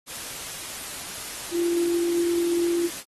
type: tone in noise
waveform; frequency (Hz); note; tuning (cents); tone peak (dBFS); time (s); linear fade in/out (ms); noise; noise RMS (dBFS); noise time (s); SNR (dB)
sine; 343.1; F4; -31; -21; 1.51-2.9; 50; white; -35; 0.06-3.04; +11
effects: AAC 32 kbps